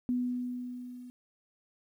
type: tone with level ramp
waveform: sine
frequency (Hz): 247.6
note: B3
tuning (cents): +5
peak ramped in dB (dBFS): -26 to -44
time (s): 0.09-1.1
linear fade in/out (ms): 0
effects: 11-bit